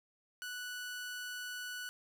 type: tone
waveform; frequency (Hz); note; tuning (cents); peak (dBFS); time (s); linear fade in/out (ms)
sawtooth; 1480; F#6; 0; -37; 0.42-1.89; 0
effects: none